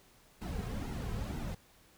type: noise with flanger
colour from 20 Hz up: brown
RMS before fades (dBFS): -38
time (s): 0.41-1.55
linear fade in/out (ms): 10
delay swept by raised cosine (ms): 1.7 to 3.5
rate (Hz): 2.1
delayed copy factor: -0.65
effects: pink hiss -63 dBFS RMS until 1.97 s